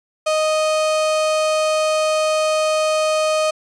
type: tone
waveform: 35% pulse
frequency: 622 Hz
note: D#5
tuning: 1 cent flat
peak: -14 dBFS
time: 0.26-3.51 s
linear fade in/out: 10 ms
effects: resampled to 22050 Hz